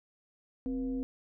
sine tone with frequency modulation, 261.6 Hz, C4, in tune, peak -31 dBFS, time 0.66-1.03 s, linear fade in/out 0 ms, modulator 221 Hz, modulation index 0.54, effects none

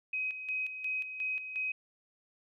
sine tone with tremolo, 2526 Hz, D#7, 26 cents sharp, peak -31 dBFS, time 0.13-1.72 s, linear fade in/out 5 ms, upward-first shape square, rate 2.8 Hz, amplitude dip 60%, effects none

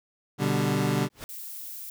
25% pulse chord, G major, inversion first, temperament equal, 123.47 / 146.83 / 196 Hz, B2 / D3 / G3, 0 / 0 / 0 cents, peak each -25 / -23 / -24 dBFS, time 0.38-1.09 s, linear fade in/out 50 ms
pink noise with exponential growth, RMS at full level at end -35 dBFS, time 1.1-1.24 s, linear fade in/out 0 ms, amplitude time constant 29 ms
violet noise, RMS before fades -39 dBFS, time 1.29-1.9 s, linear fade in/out 2 ms
effects none

